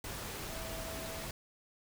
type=tone in noise; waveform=sine; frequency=653 Hz; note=E5; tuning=17 cents flat; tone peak=-46 dBFS; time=0.5-1.25 s; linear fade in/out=2 ms; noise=pink; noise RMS=-42 dBFS; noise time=0.04-1.31 s; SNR=-7 dB; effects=none